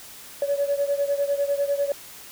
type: beating tone pair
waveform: sine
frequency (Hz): 563 / 573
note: C#5 / D5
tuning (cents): +27 / -43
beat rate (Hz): 10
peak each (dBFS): -22 / -25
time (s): 0.42-1.92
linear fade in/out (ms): 2
effects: tanh soft clip ceiling -15 dBFS + white hiss -43 dBFS RMS until 2.31 s